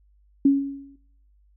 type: tone with exponential decay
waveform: sine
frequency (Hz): 277.2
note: C#4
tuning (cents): 0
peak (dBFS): -11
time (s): 0.45-0.96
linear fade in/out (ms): 5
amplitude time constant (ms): 110
effects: noise-tail reverb RT60 0.6 s tail -17 dB re dry + added 50 Hz sine -56 dBFS peak until 1.56 s